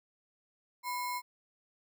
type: tone with sample-and-hold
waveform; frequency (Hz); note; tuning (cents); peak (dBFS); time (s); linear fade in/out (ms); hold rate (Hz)
sine; 989; B5; +2; -33; 0.83-1.22; 50; 3150
effects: none